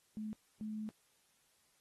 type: tone bursts at uneven times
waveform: sine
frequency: 215.1 Hz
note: A3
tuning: 39 cents flat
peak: -39 dBFS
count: 2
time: 0.17-0.33 / 0.61-0.89 s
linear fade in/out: 0 ms
effects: white hiss -73 dBFS RMS until 1.8 s + AAC 32 kbps